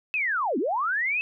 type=linear two-way sweep; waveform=sine; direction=down then up; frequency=2637 to 230.4 to 2637 Hz; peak=-23 dBFS; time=0.14-1.21 s; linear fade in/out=0 ms; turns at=0.58 s; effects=none